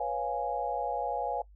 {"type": "chord", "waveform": "sine", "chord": "C# dominant seventh", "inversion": "third", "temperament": "equal", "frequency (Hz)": [493.9, 554.4, 698.5, 830.6], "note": ["B4", "C#5", "E#5", "G#5"], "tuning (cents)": [0, 0, 0, 0], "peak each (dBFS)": [-37, -36, -35, -33], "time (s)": [0, 1.42], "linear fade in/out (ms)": 5, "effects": ["noise-tail reverb RT60 0.1 s tail -20 dB re dry", "added 50 Hz sine -52 dBFS peak until 1.55 s"]}